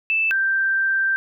sine tone pair in turn, 2639 / 1569.2 Hz, E7 / G6, +1 / +1 cents, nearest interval major sixth, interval 900 cents, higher first, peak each -17 dBFS, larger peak neither, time 0.1-0.31 / 0.31-1.16 s, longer second, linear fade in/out 0 ms, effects none

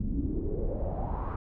brown noise with low-pass filter sweep, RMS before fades -31 dBFS, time 0-1.36 s, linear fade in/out 5 ms, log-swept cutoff 210 to 1200 Hz, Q 4.5, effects none

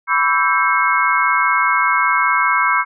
sine tone cluster, 993 / 1138 / 1319 / 1579 / 2172 Hz, B5 / C#6 / E6 / G6 / C#7, +9 / +45 / +1 / +12 / -36 cents, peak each -19 dBFS, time 0.07-2.85 s, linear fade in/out 50 ms, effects none

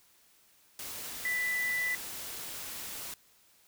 sine tone in noise, 1985 Hz, B6, 8 cents sharp, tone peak -29 dBFS, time 1.25-1.95 s, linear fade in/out 2 ms, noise white, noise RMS -41 dBFS, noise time 0.79-3.14 s, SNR +9 dB, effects white hiss -64 dBFS RMS until 3.67 s

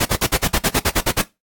pink noise bursts, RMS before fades -17 dBFS, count 12, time 0-1.221 s, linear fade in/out 10 ms, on 55 ms, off 51 ms, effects noise-tail reverb RT60 0.2 s tail -17 dB re dry + AAC 64 kbps

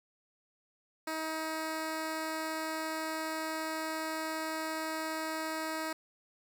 10% pulse tone, 317.3 Hz, D#4, 34 cents sharp, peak -26 dBFS, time 1.07-5.93 s, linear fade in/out 5 ms, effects none

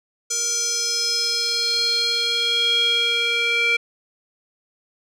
square tone with band-pass filter sweep, 468.2 Hz, A#4, 8 cents sharp, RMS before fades -21 dBFS, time 0.3-3.77 s, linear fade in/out 10 ms, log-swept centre 6500 to 2500 Hz, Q 5.7, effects none

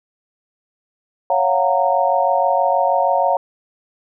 sine chord, Gb major seventh, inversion second, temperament just, 555 / 693.7 / 740 / 925 Hz, Db5 / F5 / Gb5 / Bb5, +2 / -12 / 0 / -14 cents, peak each -19 dBFS, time 1.3-3.37 s, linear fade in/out 2 ms, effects none

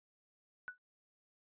sine tone with exponential decay, 1480 Hz, F#6, in tune, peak -37 dBFS, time 0.68-0.78 s, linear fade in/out 0 ms, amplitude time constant 21 ms, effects noise-tail reverb RT60 0.1 s tail -21 dB re dry + resampled to 8000 Hz

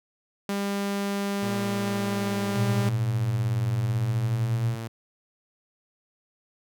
sawtooth tone, 200 Hz, G3, 35 cents sharp, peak -22 dBFS, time 0.49-2.89 s, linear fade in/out 2 ms
sawtooth linear two-way sweep, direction down then up, 116.54 to 99 to 114.3 Hz, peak -28 dBFS, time 1.42-4.88 s, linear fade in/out 10 ms, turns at 3.66 s
sine tone with pitch glide, 117.9 to 118.72 Hz, A#2 to A#2, +20 to +32 cents, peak -23 dBFS, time 2.55-4.76 s, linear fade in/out 20 ms, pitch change +12 cents, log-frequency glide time 3.17-3.93 s
effects none

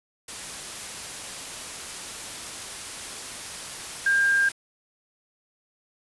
sine tone in noise, 1602 Hz, G6, 37 cents sharp, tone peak -18 dBFS, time 4.06-4.49 s, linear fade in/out 5 ms, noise white, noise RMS -36 dBFS, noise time 0.28-4.52 s, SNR +15 dB, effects resampled to 24000 Hz

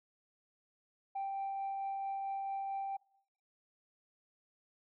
sine tone with tremolo, 784 Hz, G5, in tune, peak -33 dBFS, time 1.15-2.97 s, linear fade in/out 10 ms, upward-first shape triangle, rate 4.5 Hz, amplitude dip 25%, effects noise-tail reverb RT60 0.7 s tail -24 dB re dry + tanh soft clip ceiling -33 dBFS

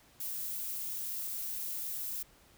violet noise, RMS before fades -38 dBFS, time 0.2-2.23 s, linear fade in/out 5 ms, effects pink hiss -62 dBFS RMS until 2.57 s

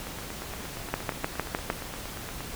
two click trains, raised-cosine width 0.5 ms, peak -22 / -11 dBFS, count 21 / 6, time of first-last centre 0.07-2.406 / 0.94-1.701 s, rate 8.56 / 6.57 Hz, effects pink hiss -39 dBFS RMS until 2.55 s

